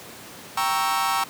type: chord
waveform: 40% pulse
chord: G diminished seventh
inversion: none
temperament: equal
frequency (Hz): 784 / 932.3 / 1108.7 / 1318.5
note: G5 / Bb5 / Db6 / Fb6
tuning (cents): 0 / 0 / 0 / 0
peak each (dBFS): -26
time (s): 0.57-1.24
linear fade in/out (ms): 5
effects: pink hiss -41 dBFS RMS until 1.29 s + high-pass 150 Hz 12 dB/octave